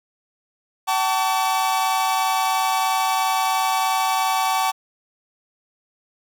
45% pulse tone cluster, 763 / 886 / 1139 Hz, G5 / A5 / C#6, -47 / +12 / +47 cents, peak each -22 / -23 / -24 dBFS, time 0.87-4.72 s, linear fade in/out 20 ms, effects none

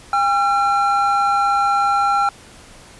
triangle tone pair together, 805 / 1360.5 Hz, G5 / F6, +46 / -46 cents, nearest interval major sixth, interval 908 cents, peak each -15 dBFS, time 0.13-2.29 s, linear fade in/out 2 ms, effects pink hiss -43 dBFS RMS until 2.99 s + resampled to 24000 Hz

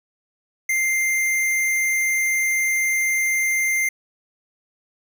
square tone, 2096 Hz, C7, 2 cents sharp, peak -19 dBFS, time 0.69-3.89 s, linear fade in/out 5 ms, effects none

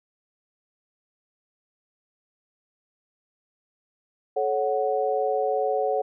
sine chord, F# minor, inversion first, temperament equal with one note detuned, 432.2 / 554.4 / 740 Hz, A4 / C#5 / F#5, -31 / 0 / 0 cents, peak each -26 dBFS, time 4.36-6.02 s, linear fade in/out 10 ms, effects none

